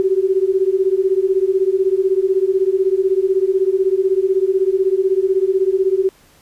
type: beating tone pair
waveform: sine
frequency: 373.4 / 389.4 Hz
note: F#4 / G4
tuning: +16 / -12 cents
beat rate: 16 Hz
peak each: -16 dBFS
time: 0-6.09 s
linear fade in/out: 0 ms
effects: pink hiss -51 dBFS RMS until 6.41 s + resampled to 32000 Hz